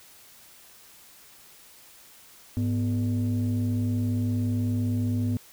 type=tone pair together; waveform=sine; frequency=103.83 / 246.2 Hz; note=G#2 / B3; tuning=0 / -5 cents; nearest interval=octave + minor third; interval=1495 cents; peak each=-23 / -25 dBFS; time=2.57-5.37 s; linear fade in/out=0 ms; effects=tanh soft clip ceiling -20 dBFS + white hiss -52 dBFS RMS until 5.52 s